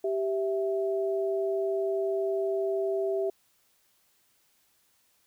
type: tone pair together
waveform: sine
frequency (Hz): 390.4 / 658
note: G4 / E5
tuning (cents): -7 / -3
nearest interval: major sixth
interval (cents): 904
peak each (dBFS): -27 / -31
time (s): 0.04-3.3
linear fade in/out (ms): 5
effects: white hiss -68 dBFS RMS until 5.26 s